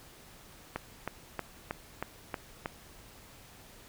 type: click train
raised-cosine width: 0.5 ms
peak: -18 dBFS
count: 7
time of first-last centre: 0.76-2.659 s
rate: 3.16 Hz
effects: pink hiss -54 dBFS RMS until 3.88 s